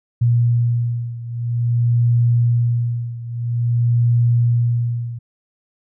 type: beating tone pair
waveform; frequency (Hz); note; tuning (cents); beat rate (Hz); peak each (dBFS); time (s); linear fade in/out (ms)
sine; 118.8 / 119.3; A#2 / A#2; +33 / +41; 0.5; -16 / -19; 0.21-5.19; 10
effects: none